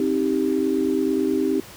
sine tone cluster, 265.9 / 315.3 / 393.1 Hz, C4 / D#4 / G4, +28 / +23 / +5 cents, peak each -23 dBFS, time 0-1.6 s, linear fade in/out 2 ms, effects pink hiss -42 dBFS RMS until 1.76 s + high-pass 60 Hz 12 dB/octave

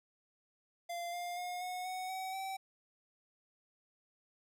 square tone with pitch steps, 691 / 703.5 / 716.2 / 729.1 / 742.3 / 755.7 / 769.4 Hz, F5 / F5 / F5 / F#5 / F#5 / F#5 / G5, -19 / +12 / +43 / -26 / +5 / +36 / -33 cents, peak -39 dBFS, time 0.89-2.57 s, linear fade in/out 10 ms, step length 240 ms, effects none

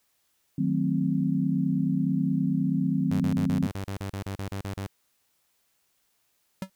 sine chord, D# diminished seventh, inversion none, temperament equal, 155.56 / 185 / 220 / 261.6 Hz, D#3 / F#3 / A3 / C4, 0 / 0 / 0 / 0 cents, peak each -28 / -27 / -32 / -27 dBFS, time 0.58-3.67 s, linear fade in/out 5 ms
sawtooth tone bursts, 98 Hz, G2, in tune, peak -27 dBFS, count 14, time 3.11-4.866 s, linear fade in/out 0 ms, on 92 ms, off 36 ms
square tone with exponential decay, 190 Hz, F#3, 46 cents sharp, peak -26 dBFS, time 6.62-6.7 s, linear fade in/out 2 ms, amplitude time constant 16 ms
effects white hiss -71 dBFS RMS until 6.75 s

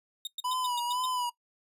40% pulse tone bursts, 3704 Hz, A#7, 12 cents flat, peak -31 dBFS, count 7, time 0.25-1.057 s, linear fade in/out 2 ms, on 21 ms, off 110 ms
square tone with vibrato, 987.8 Hz, B5, in tune, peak -30 dBFS, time 0.44-1.3 s, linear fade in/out 10 ms, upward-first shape sine, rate 2 Hz, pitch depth 56 cents each way
effects noise-tail reverb RT60 0.1 s tail -20 dB re dry + resampled to 32000 Hz

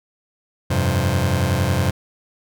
sawtooth chord, F suspended second, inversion none, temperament just, 87.31 / 98.22 / 130.96 Hz, F2 / G2 / C3, 0 / +4 / +2 cents, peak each -17 dBFS, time 0.7-1.91 s, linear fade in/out 10 ms, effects none

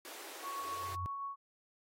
pink high-pass noise, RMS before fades -49 dBFS, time 0.05-0.95 s, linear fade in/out 0 ms, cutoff 310 Hz, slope 48 dB/octave
sine tone with tremolo, 1111 Hz, C#6, 4 cents sharp, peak -37 dBFS, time 0.42-1.36 s, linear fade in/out 50 ms, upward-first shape sine, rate 7.6 Hz, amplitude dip 25%
sine tone with exponential growth, 90.8 Hz, F#2, 32 cents flat, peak -35 dBFS, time 0.6-1.06 s, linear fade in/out 0 ms, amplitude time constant 100 ms
effects AAC 48 kbps

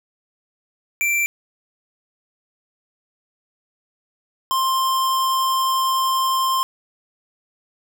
square tone pair in turn, 2349 / 1051.8 Hz, D7 / C6, 0 / +9 cents, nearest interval octave + major second, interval 1391 cents, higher first, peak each -18 dBFS, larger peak neither, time 1.01-1.26 / 4.51-6.63 s, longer second, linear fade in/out 0 ms, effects none

